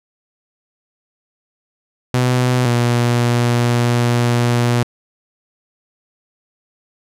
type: tone pair in turn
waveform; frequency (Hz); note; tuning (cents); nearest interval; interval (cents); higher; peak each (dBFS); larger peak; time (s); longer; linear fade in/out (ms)
sawtooth; 125.3 / 120.25; B2 / B2; +25 / -46; minor second; 71; first; -9; neither; 2.14-2.65 / 2.65-4.83; second; 0
effects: low-pass 11000 Hz 12 dB/octave